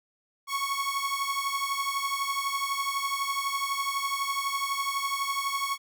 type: beating tone pair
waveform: sawtooth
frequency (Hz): 1100 / 1112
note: C#6 / C#6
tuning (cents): -14 / +5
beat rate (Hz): 12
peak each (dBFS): -27 / -27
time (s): 0.47-5.78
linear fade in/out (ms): 50
effects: none